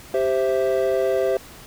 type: chord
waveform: triangle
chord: C major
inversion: second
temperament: equal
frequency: 392 / 523.3 / 659.3 Hz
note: G4 / C5 / E5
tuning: 0 / 0 / 0 cents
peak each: -20 / -20 / -22 dBFS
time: 0.14-1.37 s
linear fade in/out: 2 ms
effects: pink hiss -43 dBFS RMS until 1.66 s